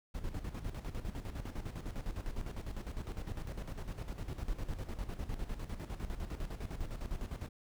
brown noise with tremolo, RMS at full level -38 dBFS, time 0.14-7.49 s, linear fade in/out 10 ms, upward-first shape square, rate 9.9 Hz, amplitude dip 65%, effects none

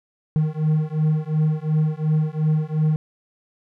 triangle beating tone pair, 153.6 / 156.4 Hz, D#3 / D#3, -22 / +9 cents, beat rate 2.8 Hz, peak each -19 dBFS, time 0.36-2.96 s, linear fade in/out 0 ms, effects none

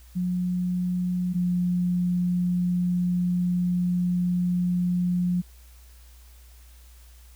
sine tone pair in turn, 180 / 178.14 Hz, F#3 / F3, -47 / +35 cents, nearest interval unison, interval 18 cents, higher first, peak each -23 / -21 dBFS, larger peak second, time 0.15-1.34 / 1.34-5.42 s, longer second, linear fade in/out 20 ms, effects added 60 Hz sine -47 dBFS peak until 7.35 s + white hiss -57 dBFS RMS until 7.35 s

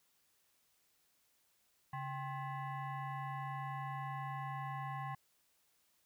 sine tone with frequency modulation, 138.59 Hz, C#3, in tune, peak -39 dBFS, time 1.93-5.15 s, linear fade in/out 5 ms, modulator 925 Hz, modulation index 1.3, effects white hiss -75 dBFS RMS until 6.05 s

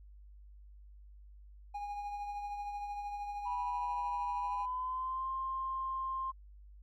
triangle tone with tremolo, 819 Hz, G#5, 24 cents flat, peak -34 dBFS, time 1.74-4.66 s, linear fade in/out 10 ms, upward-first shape triangle, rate 13 Hz, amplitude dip 45%
sine tone with pitch glide, 980 to 1056.4 Hz, B5 to C6, -14 to +16 cents, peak -34 dBFS, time 3.45-6.32 s, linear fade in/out 20 ms, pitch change +130 cents, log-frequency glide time 4.36-5.3 s
effects tanh soft clip ceiling -25 dBFS + added 50 Hz sine -52 dBFS peak until 6.82 s

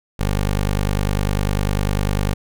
15% pulse tone, 50 Hz, G1, 35 cents sharp, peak -11 dBFS, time 0.19-2.34 s, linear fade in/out 10 ms, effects none

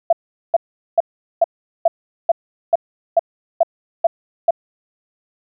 sine tone bursts, 672 Hz, E5, 33 cents sharp, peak -8 dBFS, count 11, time 0.1-4.508 s, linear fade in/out 5 ms, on 28 ms, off 410 ms, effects none

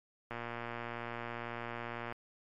click train, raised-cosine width 0.5 ms, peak -25 dBFS, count 215, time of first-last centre 0.31-2.124 s, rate 118 Hz, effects MP3 64 kbps

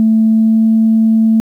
sine tone with pitch glide, 221.1 to 222.5 Hz, A3 to A3, +9 to +20 cents, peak -6 dBFS, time 0-1.4 s, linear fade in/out 0 ms, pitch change +11 cents, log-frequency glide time 0.28-0.64 s, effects tanh soft clip ceiling -2 dBFS + 8-bit

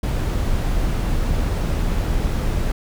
brown noise, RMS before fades -20 dBFS, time 0.03-2.72 s, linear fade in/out 5 ms, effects none

